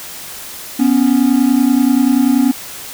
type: tone pair together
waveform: triangle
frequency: 246.8 / 277.2 Hz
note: B3 / C#4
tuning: -1 / 0 cents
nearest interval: major second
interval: 201 cents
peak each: -10 dBFS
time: 0.79-2.52 s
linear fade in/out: 10 ms
effects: white hiss -30 dBFS RMS until 2.93 s

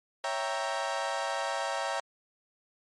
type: chord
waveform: 30% pulse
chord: C# diminished seventh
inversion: none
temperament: equal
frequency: 554.4 / 659.3 / 784 / 932.3 Hz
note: C#5 / E5 / G5 / Bb5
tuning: 0 / 0 / 0 / 0 cents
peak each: -33 dBFS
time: 0.24-2 s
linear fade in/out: 2 ms
effects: low-pass 8000 Hz 12 dB/octave + MP3 48 kbps

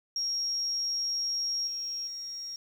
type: tone with level steps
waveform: sine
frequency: 5588 Hz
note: F8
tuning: in tune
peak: -28 / -32 / -36 dBFS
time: 0.16-2.56 s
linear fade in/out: 2 ms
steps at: 1.67 / 2.07 s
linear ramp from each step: 5 ms
effects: 9-bit

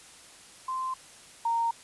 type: tone pair in turn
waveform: sine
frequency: 1040 / 925 Hz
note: C6 / A#5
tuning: -11 / -14 cents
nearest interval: major second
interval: 203 cents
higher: first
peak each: -29 / -24 dBFS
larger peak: second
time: 0.68-0.94 / 1.45-1.71 s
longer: neither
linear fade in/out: 5 ms
effects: white hiss -51 dBFS RMS until 1.83 s + resampled to 24000 Hz

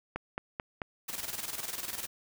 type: click train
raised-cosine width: 0.5 ms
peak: -19 dBFS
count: 4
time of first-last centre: 0.16-0.818 s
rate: 4.56 Hz
type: noise with tremolo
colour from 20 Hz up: white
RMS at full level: -36 dBFS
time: 1.08-2.07 s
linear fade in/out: 10 ms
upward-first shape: square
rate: 20 Hz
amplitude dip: 65%
effects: none

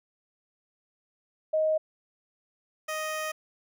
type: tone pair in turn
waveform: sine / 15% pulse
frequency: 626 / 623 Hz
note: D#5 / D#5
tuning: +10 / +2 cents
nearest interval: unison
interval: 8 cents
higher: first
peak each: -22 / -24 dBFS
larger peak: first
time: 1.53-1.78 / 2.88-3.32 s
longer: second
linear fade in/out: 10 ms
effects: none

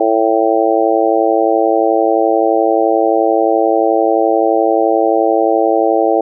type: harmonic tone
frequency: 111.5 Hz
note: A2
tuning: 23 cents sharp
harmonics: 3 / 4 / 5 / 6 / 7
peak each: -16 / -16 / -16 / -16 / -16 dBFS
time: 0-6.21 s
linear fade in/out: 5 ms
effects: none

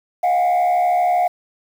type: tone with frequency modulation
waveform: sine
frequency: 716 Hz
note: F5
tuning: 43 cents sharp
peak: -11 dBFS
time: 0.23-1.28 s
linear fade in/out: 10 ms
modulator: 72.5 Hz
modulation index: 0.58
effects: tanh soft clip ceiling -13 dBFS + 7-bit

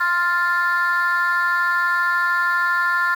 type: chord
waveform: sine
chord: F major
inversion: second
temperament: equal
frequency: 1046.5 / 1396.9 / 1760 Hz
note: C6 / F6 / A6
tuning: 0 / 0 / 0 cents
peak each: -21 / -18 / -20 dBFS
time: 0-3.15 s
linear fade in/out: 10 ms
effects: tanh soft clip ceiling -12 dBFS + 7-bit

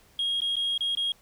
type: tone with dropouts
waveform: sine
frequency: 3269 Hz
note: G#7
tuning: 28 cents flat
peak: -23 dBFS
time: 0.19-1.12 s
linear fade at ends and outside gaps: 2 ms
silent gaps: 0.405-0.418 / 0.557-0.566 / 0.778-0.807 / 0.951-0.972 s
effects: tanh soft clip ceiling -22 dBFS + pink hiss -59 dBFS RMS until 1.21 s

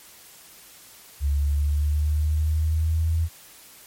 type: exponential sweep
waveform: sine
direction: up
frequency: 70.5 to 82.41 Hz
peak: -19 dBFS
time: 1.2-3.29 s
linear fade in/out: 50 ms
effects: white hiss -48 dBFS RMS until 3.86 s + MP3 64 kbps

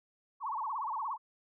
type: tone with vibrato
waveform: sine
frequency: 990 Hz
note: B5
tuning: 4 cents sharp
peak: -33 dBFS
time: 0.4-1.18 s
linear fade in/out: 50 ms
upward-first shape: sine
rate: 17 Hz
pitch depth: 250 cents each way
effects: none

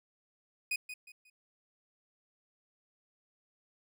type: tone with echo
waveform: 40% pulse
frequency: 2489 Hz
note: D#7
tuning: in tune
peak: -30 dBFS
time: 0.71-0.76 s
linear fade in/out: 5 ms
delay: 180 ms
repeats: 3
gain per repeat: -10 dB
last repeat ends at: 1.3 s
effects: none

